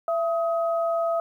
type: tone pair together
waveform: sine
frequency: 669 / 1262.9 Hz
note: E5 / D#6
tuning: +25 / +25 cents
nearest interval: major seventh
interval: 1100 cents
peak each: -22 / -30 dBFS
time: 0.08-1.2 s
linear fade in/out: 2 ms
effects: 10-bit